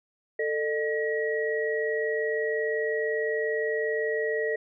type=tone cluster; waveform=sine; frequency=443.6 / 606 / 1907 Hz; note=A4 / D#5 / A#6; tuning=+14 / -46 / +39 cents; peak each=-27 / -32 / -31 dBFS; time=0.39-4.56 s; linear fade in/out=5 ms; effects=none